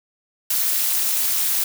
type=noise with amplitude modulation; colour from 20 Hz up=blue; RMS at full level=-17 dBFS; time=0.5-1.64 s; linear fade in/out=5 ms; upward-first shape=sine; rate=227 Hz; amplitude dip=80%; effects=none